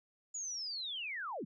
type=linear sweep; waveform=sine; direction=down; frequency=6950 to 138.1 Hz; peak=-38 dBFS; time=0.34-1.45 s; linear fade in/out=10 ms; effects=none